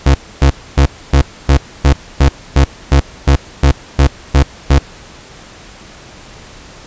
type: tone bursts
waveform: 35% pulse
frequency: 69.3 Hz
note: C#2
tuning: in tune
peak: -3 dBFS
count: 14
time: 0.06-4.788 s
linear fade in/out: 5 ms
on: 87 ms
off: 270 ms
effects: pink hiss -36 dBFS RMS until 6.86 s + resampled to 16000 Hz